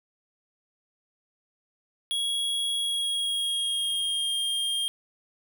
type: tone with pitch glide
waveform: square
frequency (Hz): 3322 to 3216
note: G#7 to G7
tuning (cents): 0 to +44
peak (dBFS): -26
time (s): 2.11-4.88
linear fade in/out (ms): 0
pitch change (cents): -56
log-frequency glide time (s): 2.76-4.34
effects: none